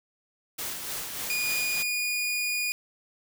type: noise with tremolo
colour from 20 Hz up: white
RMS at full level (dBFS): -33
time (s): 0.58-1.83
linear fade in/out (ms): 10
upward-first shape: sine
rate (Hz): 3.4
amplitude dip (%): 40
type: tone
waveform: sawtooth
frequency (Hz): 2448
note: D#7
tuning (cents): -29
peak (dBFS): -23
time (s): 1.3-2.72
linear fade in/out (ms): 0
effects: none